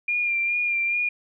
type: tone with vibrato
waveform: sine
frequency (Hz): 2400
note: D7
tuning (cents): +37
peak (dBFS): -21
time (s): 0.08-1.09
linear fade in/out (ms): 5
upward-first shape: sine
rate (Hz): 2.4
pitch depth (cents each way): 28
effects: none